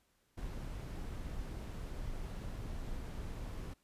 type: noise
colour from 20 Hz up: brown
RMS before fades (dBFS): -42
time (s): 0.37-3.74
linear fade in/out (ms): 10
effects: pink hiss -75 dBFS RMS until 3.83 s + resampled to 32000 Hz